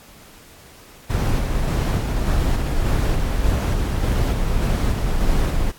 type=noise with tremolo; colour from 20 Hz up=brown; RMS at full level=-18 dBFS; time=1.09-5.72 s; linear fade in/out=20 ms; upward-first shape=square; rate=1.7 Hz; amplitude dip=25%; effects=pink hiss -46 dBFS RMS until 5.78 s + AAC 64 kbps